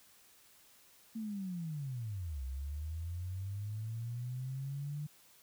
sine linear two-way sweep, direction down then up, 227.5 to 63.6 to 150.1 Hz, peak -37 dBFS, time 1.15-5.07 s, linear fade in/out 10 ms, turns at 2.43 s, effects white hiss -63 dBFS RMS until 5.42 s

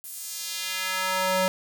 square tone with high-pass filter sweep, 187 Hz, F#3, 19 cents sharp, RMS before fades -28 dBFS, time 0.04-1.48 s, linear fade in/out 0 ms, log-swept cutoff 12000 to 420 Hz, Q 1, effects 8-bit

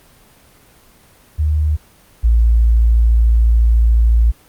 sine tone pair in turn, 76 / 56.94 Hz, D#2 / A#1, -40 / -40 cents, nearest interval perfect fourth, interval 500 cents, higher first, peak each -12 / -8 dBFS, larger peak second, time 1.38-1.77 / 2.23-4.32 s, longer second, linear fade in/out 20 ms, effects pink hiss -48 dBFS RMS until 4.48 s + Opus 24 kbps

